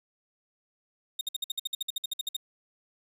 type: tone bursts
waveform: 40% pulse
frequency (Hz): 3700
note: A#7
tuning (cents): -14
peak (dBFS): -27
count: 16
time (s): 1.19-2.366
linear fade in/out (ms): 5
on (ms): 21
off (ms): 56
effects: 11-bit